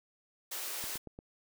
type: high-pass noise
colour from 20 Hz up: white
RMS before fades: -39 dBFS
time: 0.51-0.98 s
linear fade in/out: 10 ms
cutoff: 300 Hz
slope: 96 dB/octave
type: click train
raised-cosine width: 2 ms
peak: -32 dBFS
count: 4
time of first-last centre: 0.84-1.189 s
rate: 8.59 Hz
effects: none